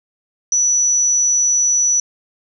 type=tone; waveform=sine; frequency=5920 Hz; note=F#8; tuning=in tune; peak=-12 dBFS; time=0.52-2 s; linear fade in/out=2 ms; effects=none